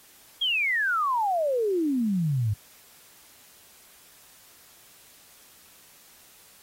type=exponential sweep; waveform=sine; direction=down; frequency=3322 to 99 Hz; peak=-22 dBFS; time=0.41-2.54 s; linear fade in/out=10 ms; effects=white hiss -54 dBFS RMS until 6.62 s + AAC 48 kbps